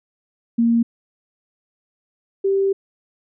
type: tone pair in turn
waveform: sine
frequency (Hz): 232.5 / 391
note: A#3 / G4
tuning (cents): -4 / -4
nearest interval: major sixth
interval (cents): 900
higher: second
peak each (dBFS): -13 / -15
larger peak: first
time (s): 0.58-0.83 / 2.44-2.73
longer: second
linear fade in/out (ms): 10
effects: none